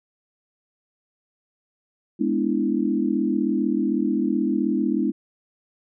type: chord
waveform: sine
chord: E dominant seventh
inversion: first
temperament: equal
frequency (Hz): 207.7 / 246.9 / 293.7 / 329.6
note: G#3 / B3 / D4 / E4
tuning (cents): 0 / 0 / 0 / 0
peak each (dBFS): -25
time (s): 2.19-5.12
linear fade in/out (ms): 20
effects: none